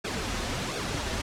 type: noise with flanger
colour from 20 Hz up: pink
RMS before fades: -31 dBFS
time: 0.04-1.22 s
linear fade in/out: 10 ms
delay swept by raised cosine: 0.97 to 6.97 ms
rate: 1.4 Hz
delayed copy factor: -0.65
effects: low-pass 7000 Hz 12 dB/octave